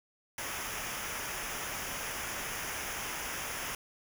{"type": "noise with comb filter", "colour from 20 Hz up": "pink", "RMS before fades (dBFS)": -38, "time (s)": [0.38, 3.75], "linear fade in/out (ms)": 2, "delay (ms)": 0.24, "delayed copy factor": -0.7, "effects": []}